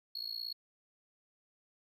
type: tone with amplitude modulation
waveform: triangle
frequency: 4328 Hz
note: C#8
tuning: 42 cents flat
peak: -33 dBFS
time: 0.15-0.53 s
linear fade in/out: 5 ms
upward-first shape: sine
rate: 57.5 Hz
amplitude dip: 95%
effects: none